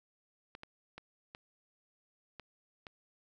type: clicks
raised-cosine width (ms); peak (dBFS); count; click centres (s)
0.3; -30; 6; 0.551 / 0.634 / 0.98 / 1.349 / 2.397 / 2.868
effects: none

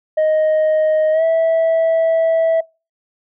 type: tone with pitch glide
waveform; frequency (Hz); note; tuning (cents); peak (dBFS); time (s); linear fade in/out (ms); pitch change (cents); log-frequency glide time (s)
sine; 623 to 653.6; D#5 to E5; +2 to -15; -9; 0.17-2.61; 10; +83; 1.12-1.23
effects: noise-tail reverb RT60 0.3 s tail -26 dB re dry + tanh soft clip ceiling -11 dBFS

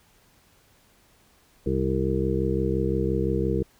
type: harmonic tone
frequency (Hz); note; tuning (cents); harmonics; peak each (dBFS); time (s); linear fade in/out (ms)
65.8; C2; +10; 1 / 2 / 3 / 5 / 6 / 7; -29 / -29 / -29 / -29 / -29 / -29; 1.66-3.63; 5
effects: pink hiss -60 dBFS RMS until 3.79 s

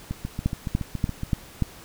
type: two click trains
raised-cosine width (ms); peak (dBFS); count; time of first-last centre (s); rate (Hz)
5; -9 / -16; 5 / 9; 0.46-1.623 / 0.11-1.234; 3.44 / 7.12
effects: pink hiss -46 dBFS RMS until 1.84 s

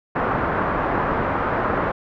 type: low-pass noise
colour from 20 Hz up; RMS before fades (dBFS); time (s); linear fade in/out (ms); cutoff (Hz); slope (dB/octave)
white; -22; 0.15-1.92; 10; 1400; 24
effects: none

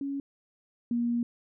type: tone pair in turn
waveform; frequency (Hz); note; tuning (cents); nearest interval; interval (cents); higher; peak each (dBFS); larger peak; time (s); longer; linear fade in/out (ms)
sine; 278.3 / 237.4; C#4 / A#3; +7 / +32; minor third; 275; first; -30 / -25; second; 0.01-0.2 / 0.91-1.23; second; 2
effects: none

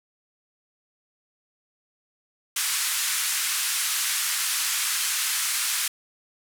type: band-pass noise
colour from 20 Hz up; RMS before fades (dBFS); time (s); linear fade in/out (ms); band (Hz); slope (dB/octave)
white; -26; 2.56-5.88; 5; 1200 to 12000; 24
effects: none

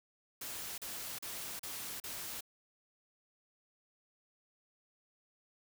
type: noise bursts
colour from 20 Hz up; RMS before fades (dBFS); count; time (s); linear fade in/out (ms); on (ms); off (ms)
white; -43; 5; 0.41-2.408; 5; 370; 37
effects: none

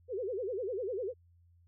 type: tone with vibrato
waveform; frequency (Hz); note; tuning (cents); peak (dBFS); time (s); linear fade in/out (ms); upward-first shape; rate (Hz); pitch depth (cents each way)
sine; 440; A4; 0; -33; 0.08-1.14; 50; sine; 10; 290
effects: added 86 Hz sine -61 dBFS peak until 1.67 s

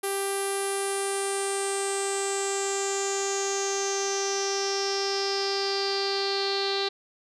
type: tone with low-pass filter sweep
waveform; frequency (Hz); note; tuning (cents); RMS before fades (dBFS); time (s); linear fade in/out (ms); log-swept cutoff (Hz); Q
sawtooth; 394; G4; +9; -28; 0.03-6.89; 10; 11000 to 4100; 8.4
effects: none

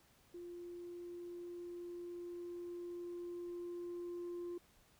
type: tone with level ramp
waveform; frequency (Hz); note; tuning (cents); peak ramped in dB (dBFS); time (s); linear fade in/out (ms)
sine; 349.2; F4; 0; -46 to -39; 0.34-4.58; 5
effects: tanh soft clip ceiling -40 dBFS + pink hiss -69 dBFS RMS until 4.99 s

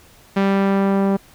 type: tone with low-pass filter sweep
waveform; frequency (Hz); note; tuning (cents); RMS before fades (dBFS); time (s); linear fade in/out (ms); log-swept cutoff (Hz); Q
sawtooth; 196.2; G3; +2; -17; 0.36-1.17; 10; 2800 to 870; 0.77
effects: pink hiss -49 dBFS RMS until 1.34 s

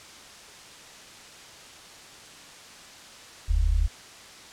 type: tone pair together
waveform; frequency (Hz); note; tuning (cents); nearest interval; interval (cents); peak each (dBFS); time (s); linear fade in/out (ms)
sine; 41.36 / 73.7; E1 / D2; +7 / +7; minor seventh; 1000; -21 / -24; 3.48-3.88; 20
effects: white hiss -46 dBFS RMS until 4.52 s + low-pass 7000 Hz 12 dB/octave

